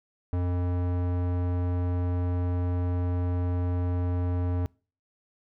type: tone with low-pass filter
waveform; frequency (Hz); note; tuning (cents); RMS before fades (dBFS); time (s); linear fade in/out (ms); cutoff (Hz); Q
square; 89; F2; +33; -27; 0.33-4.66; 0; 960; 0.55
effects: noise-tail reverb RT60 0.4 s tail -26 dB re dry